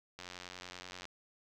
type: click train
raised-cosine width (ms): 0.2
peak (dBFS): -28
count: 79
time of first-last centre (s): 0.19-1.054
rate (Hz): 90.3
effects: none